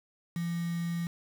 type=tone with quantisation; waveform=sine; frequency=170.1 Hz; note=F3; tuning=45 cents flat; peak=-30 dBFS; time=0.36-1.07 s; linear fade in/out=2 ms; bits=7; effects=none